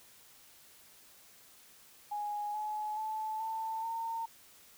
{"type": "tone with pitch steps", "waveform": "sine", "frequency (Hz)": [830.6, 850, 869.9, 890.2, 911], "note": ["G#5", "G#5", "A5", "A5", "A#5"], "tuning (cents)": [0, 40, -20, 20, -40], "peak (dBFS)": -34, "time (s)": [2.11, 4.26], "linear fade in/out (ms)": 10, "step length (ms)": 430, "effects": ["white hiss -59 dBFS RMS until 4.77 s"]}